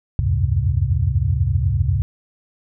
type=tone cluster; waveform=sine; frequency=69.4 / 84.8 / 92.9 / 105.2 / 132.3 Hz; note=C#2 / E2 / F#2 / G#2 / C3; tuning=+3 / +50 / +7 / +23 / +20 cents; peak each=-22 dBFS; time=0.19-2.02 s; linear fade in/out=0 ms; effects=none